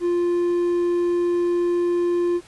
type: tone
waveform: triangle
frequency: 349.2 Hz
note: F4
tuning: in tune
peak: -16 dBFS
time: 0-2.41 s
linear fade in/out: 50 ms
effects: pink hiss -49 dBFS RMS until 2.47 s + resampled to 24000 Hz